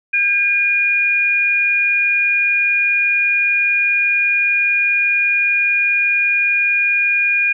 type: tone pair together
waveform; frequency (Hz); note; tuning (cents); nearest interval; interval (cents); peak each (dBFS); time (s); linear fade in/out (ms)
sine; 1604 / 2435; G6 / D#7; +39 / -38; perfect fifth; 723; -22 / -13; 0.13-7.53; 10
effects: none